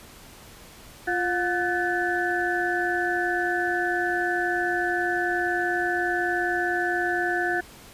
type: tone cluster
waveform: sine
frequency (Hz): 349.6 / 718 / 1504 / 1745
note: F4 / F5 / F#6 / A6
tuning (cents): +2 / +48 / +28 / -15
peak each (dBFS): -28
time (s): 1.07-7.61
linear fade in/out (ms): 10
effects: pink hiss -47 dBFS RMS until 7.93 s + resampled to 32000 Hz